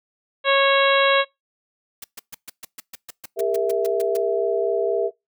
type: harmonic tone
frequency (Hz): 550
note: C#5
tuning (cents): -14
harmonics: 1 / 2 / 3 / 4 / 5 / 6 / 7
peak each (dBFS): -18 / -21 / -23 / -24 / -25 / -26 / -26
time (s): 0.44-1.25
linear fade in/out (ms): 50
type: noise bursts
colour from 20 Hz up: white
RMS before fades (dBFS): -35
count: 15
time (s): 2.02-4.17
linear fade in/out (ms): 5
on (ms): 22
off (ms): 130
type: chord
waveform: sine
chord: E diminished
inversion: first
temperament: equal with one note detuned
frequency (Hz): 402.1 / 466.2 / 659.3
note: G4 / Bb4 / E5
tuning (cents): +44 / 0 / 0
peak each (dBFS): -23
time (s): 3.36-5.11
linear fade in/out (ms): 50
effects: noise-tail reverb RT60 0.2 s tail -25 dB re dry